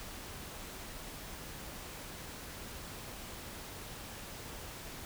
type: silence
effects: pink hiss -46 dBFS RMS until 5.05 s